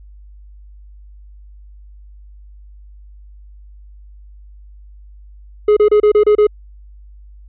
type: tone bursts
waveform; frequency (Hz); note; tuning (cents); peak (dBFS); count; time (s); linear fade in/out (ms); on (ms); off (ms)
triangle; 420; G#4; +19; -5; 7; 5.68-6.469; 5; 87; 30
effects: added 50 Hz sine -37 dBFS peak until 7.48 s + resampled to 8000 Hz